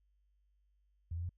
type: tone with pitch steps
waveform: sine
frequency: 83 / 85.58 / 88.24 Hz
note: E2 / F2 / F2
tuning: +12 / -35 / +18 cents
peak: -36 dBFS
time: 1.11-1.293 s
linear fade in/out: 5 ms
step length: 61 ms
effects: added 50 Hz sine -70 dBFS peak until 1.37 s